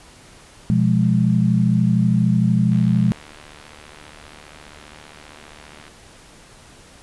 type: chord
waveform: sine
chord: F diminished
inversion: second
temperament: equal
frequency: 123.47 / 174.61 / 207.7 Hz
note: Cb3 / F3 / Ab3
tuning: 0 / 0 / 0 cents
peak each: -18 dBFS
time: 0.7-3.12 s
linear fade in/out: 0 ms
type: click train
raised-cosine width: 0.3 ms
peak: -25 dBFS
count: 238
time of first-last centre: 2.72-5.88 s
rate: 75 Hz
effects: pink hiss -46 dBFS RMS until 7.02 s + resampled to 24000 Hz